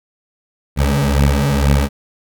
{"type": "beating tone pair", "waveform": "20% pulse", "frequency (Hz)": [69.3, 71.4], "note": ["C#2", "D2"], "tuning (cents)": [0, -48], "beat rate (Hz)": 2.1, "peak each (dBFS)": -10, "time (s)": [0.76, 1.89], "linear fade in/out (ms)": 50, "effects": []}